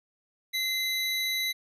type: tone pair together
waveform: square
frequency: 2067 / 3934 Hz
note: C7 / B7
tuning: -22 / -7 cents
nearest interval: major seventh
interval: 1115 cents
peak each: -31 / -30 dBFS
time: 0.53-1.53 s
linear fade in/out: 20 ms
effects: resampled to 32000 Hz